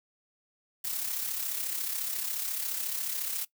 blue noise with amplitude modulation, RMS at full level -31 dBFS, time 0.84-3.45 s, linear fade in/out 10 ms, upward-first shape sine, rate 34.2 Hz, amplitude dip 50%, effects noise-tail reverb RT60 0.1 s tail -19 dB re dry

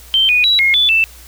sine tone with pitch steps, 3123 / 2469 / 3906 / 2149 / 3472 / 2656 Hz, G7 / D#7 / B7 / C7 / A7 / E7, -7 / -14 / -20 / +46 / -24 / +12 cents, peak -9 dBFS, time 0.14-1.04 s, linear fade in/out 0 ms, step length 150 ms, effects added 60 Hz sine -39 dBFS peak until 1.27 s + white hiss -41 dBFS RMS until 1.27 s

